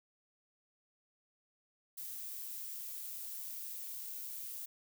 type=noise with amplitude modulation; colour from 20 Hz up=violet; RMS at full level=-43 dBFS; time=1.97-4.66 s; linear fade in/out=10 ms; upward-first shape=sine; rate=127 Hz; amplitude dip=25%; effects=none